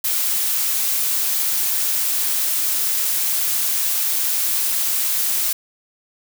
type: noise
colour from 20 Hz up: blue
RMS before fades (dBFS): -20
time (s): 0.04-5.53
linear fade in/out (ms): 5
effects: none